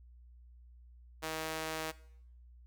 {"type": "tone with high-pass filter", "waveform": "sawtooth", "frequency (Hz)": 158.7, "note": "D#3", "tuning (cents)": 35, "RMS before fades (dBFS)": -39, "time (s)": [1.22, 1.92], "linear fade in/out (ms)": 20, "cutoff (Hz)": 510, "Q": 0.62, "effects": ["noise-tail reverb RT60 0.7 s tail -19 dB re dry", "added 60 Hz sine -54 dBFS peak until 2.66 s"]}